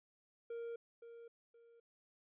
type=tone with echo; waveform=triangle; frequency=466.2 Hz; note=A#4; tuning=in tune; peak=-40 dBFS; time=0.5-0.76 s; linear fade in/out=5 ms; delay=520 ms; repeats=2; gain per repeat=-10 dB; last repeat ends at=1.8 s; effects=resampled to 8000 Hz